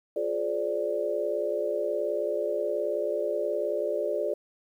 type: chord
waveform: sine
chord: D half-diminished seventh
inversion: first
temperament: just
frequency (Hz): 352.4 / 422.9 / 528.6 / 587.3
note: F4 / Ab4 / C5 / D5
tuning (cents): +16 / +31 / +18 / 0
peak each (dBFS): -34 / -31 / -34 / -29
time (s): 0.16-4.34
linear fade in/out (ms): 5
effects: 10-bit